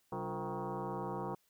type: tone with frequency modulation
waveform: sine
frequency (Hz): 293.7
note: D4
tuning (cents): 0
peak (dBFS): -36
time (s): 0.12-1.35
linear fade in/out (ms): 5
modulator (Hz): 162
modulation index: 5
effects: white hiss -74 dBFS RMS until 1.49 s